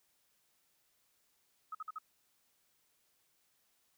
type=tone bursts; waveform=sine; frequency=1273 Hz; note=D#6; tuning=39 cents sharp; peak=-39 dBFS; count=4; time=1.72-1.986 s; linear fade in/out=5 ms; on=29 ms; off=50 ms; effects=white hiss -75 dBFS RMS until 3.97 s